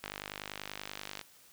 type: tone with band-pass filter sweep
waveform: sawtooth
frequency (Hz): 50.3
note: G1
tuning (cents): +45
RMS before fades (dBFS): -45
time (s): 0.03-1.22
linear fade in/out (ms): 10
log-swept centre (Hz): 2500 to 3800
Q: 0.85
effects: white hiss -60 dBFS RMS until 1.52 s

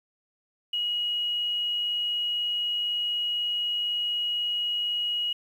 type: tone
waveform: sine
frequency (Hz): 2899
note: F#7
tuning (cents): -36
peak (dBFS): -25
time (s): 0.73-5.33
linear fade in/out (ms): 5
effects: 9-bit

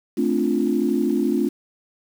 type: chord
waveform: sine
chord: D minor seventh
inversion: second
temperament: equal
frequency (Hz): 220 / 261.6 / 293.7 / 349.2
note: A3 / C4 / D4 / F4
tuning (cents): 0 / 0 / 0 / 0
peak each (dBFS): -23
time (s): 0.17-1.49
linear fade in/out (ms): 10
effects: tanh soft clip ceiling -7 dBFS + 7-bit

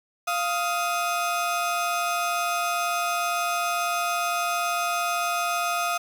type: tone pair together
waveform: 30% pulse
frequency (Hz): 696 / 1254.2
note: F5 / D#6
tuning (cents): -6 / +13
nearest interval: minor seventh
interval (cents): 1019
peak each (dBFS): -24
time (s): 0.27-5.98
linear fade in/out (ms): 10
effects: 8-bit

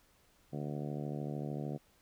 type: harmonic tone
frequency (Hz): 73.3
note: D2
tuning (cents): -3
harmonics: 2 / 3 / 4 / 5 / 6 / 7 / 8 / 9 / 10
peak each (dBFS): -39 / -43 / -45 / -47 / -49 / -50 / -51 / -52 / -53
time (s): 0.52-1.78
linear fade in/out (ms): 20
effects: pink hiss -68 dBFS RMS until 2.01 s

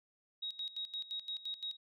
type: tone with tremolo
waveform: sine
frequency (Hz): 3790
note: A#7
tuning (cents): +28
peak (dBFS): -37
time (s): 0.42-1.77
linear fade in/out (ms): 10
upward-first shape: square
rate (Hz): 5.8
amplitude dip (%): 80
effects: none

